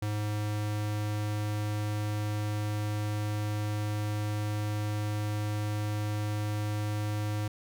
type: tone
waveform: square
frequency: 105.2 Hz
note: G#2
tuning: 23 cents sharp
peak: -30 dBFS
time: 0.02-7.48 s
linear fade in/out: 5 ms
effects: none